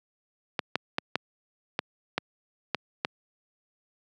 clicks, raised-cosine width 0.3 ms, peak -9 dBFS, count 8, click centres 0.592 / 0.756 / 0.984 / 1.156 / 1.791 / 2.18 / 2.747 / 3.049 s, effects high-pass 150 Hz 12 dB/octave

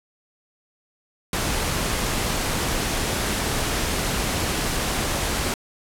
pink noise, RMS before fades -24 dBFS, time 1.33-5.54 s, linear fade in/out 2 ms, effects low-pass 12000 Hz 12 dB/octave

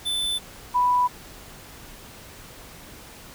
square / sine tone pair in turn, 3520 / 987.8 Hz, A7 / B5, 0 / 0 cents, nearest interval octave + minor seventh, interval 2200 cents, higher first, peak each -24 / -17 dBFS, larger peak second, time 0.05-0.39 / 0.74-1.08 s, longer neither, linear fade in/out 20 ms, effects pink hiss -44 dBFS RMS until 3.34 s

